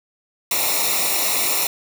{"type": "noise with comb filter", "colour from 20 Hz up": "white", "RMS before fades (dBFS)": -20, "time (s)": [0.51, 1.67], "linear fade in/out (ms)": 2, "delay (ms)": 0.63, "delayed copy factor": -0.8, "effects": []}